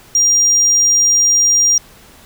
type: tone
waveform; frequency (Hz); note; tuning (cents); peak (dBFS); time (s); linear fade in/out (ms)
sine; 5700; F8; +34; -7; 0.15-1.78; 2
effects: tanh soft clip ceiling -6 dBFS + pink hiss -43 dBFS RMS until 2.25 s